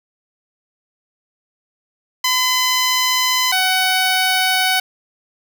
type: tone pair in turn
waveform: 10% pulse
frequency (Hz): 1015 / 749.3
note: B5 / F#5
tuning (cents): +47 / +22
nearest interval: perfect fourth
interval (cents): 525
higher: first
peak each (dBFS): -6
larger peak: neither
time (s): 2.24-3.52 / 3.52-4.8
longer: neither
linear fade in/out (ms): 5
effects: none